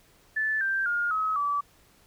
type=tone with pitch steps; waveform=sine; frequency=1747 / 1574.5 / 1419 / 1278.9 / 1152.6 Hz; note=A6 / G6 / F6 / D#6 / D6; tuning=-13 / +7 / +27 / +47 / -33 cents; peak=-24 dBFS; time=0.36-1.61 s; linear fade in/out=10 ms; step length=250 ms; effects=pink hiss -60 dBFS RMS until 2.06 s